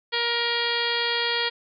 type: harmonic tone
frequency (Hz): 471.6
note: A#4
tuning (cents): +20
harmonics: 1 / 2 / 3 / 4 / 5 / 6 / 7 / 8 / 9 / 10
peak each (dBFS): -31 / -32 / -33 / -29 / -33 / -35 / -28 / -37 / -32 / -35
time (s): 0.12-1.5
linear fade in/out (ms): 20
effects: none